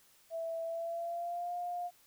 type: tone with pitch glide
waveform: sine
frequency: 659.3 to 706.6 Hz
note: E5 to F5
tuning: 0 to +20 cents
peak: -35 dBFS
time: 0.3-1.91 s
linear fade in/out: 50 ms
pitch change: +120 cents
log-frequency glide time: 0.63-1.54 s
effects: white hiss -65 dBFS RMS until 2.06 s